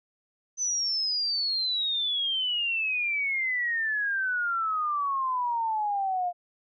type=exponential sweep; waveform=sine; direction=down; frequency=6120 to 698.5 Hz; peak=-25 dBFS; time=0.57-6.33 s; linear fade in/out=50 ms; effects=none